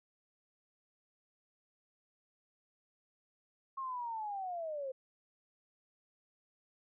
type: linear sweep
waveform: sine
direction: down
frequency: 1087 to 514 Hz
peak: -37 dBFS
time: 3.77-4.92 s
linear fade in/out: 10 ms
effects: none